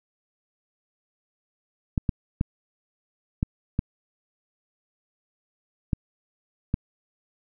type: clicks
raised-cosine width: 5 ms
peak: -10 dBFS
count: 7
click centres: 1.978 / 2.092 / 2.411 / 3.429 / 3.791 / 5.932 / 6.741 s
effects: none